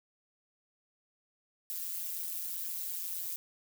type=noise with amplitude modulation; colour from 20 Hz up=violet; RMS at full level=-34 dBFS; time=1.7-3.36 s; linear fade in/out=0 ms; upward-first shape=sine; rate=174 Hz; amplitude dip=90%; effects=none